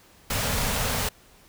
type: band-stop noise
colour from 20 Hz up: pink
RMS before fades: -26 dBFS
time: 0.3-1.09 s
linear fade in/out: 5 ms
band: 270 to 410 Hz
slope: 96 dB/octave
effects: pink hiss -55 dBFS RMS until 1.48 s